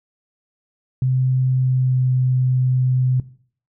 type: tone with pitch glide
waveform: sine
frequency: 129.3 to 127.96 Hz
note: C3 to C3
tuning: -20 to -38 cents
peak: -15 dBFS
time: 1.02-3.2 s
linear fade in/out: 2 ms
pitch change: -18 cents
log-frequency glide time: 1.52-2.08 s
effects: noise-tail reverb RT60 0.5 s tail -17 dB re dry